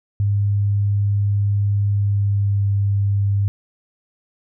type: tone with pitch glide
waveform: sine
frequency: 101.4 to 100.18 Hz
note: G#2 to G2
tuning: -41 to +38 cents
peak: -15 dBFS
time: 0.2-3.48 s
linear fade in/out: 0 ms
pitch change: -21 cents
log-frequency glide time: 1.91-2.63 s
effects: none